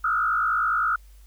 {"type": "tone with frequency modulation", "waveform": "sine", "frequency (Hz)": 1344, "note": "E6", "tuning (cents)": 33, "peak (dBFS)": -20, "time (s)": [0.04, 0.96], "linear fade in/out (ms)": 5, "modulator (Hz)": 54.9, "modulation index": 1.8, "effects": ["added 50 Hz sine -46 dBFS peak until 1.26 s", "white hiss -61 dBFS RMS until 1.26 s"]}